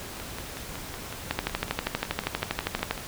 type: two click trains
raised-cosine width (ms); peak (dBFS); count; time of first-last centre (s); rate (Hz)
0.3; -20 / -9; 16 / 21; 0.2-2.978 / 1.31-2.91; 5.4 / 12.5
effects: pink hiss -39 dBFS RMS until 3.07 s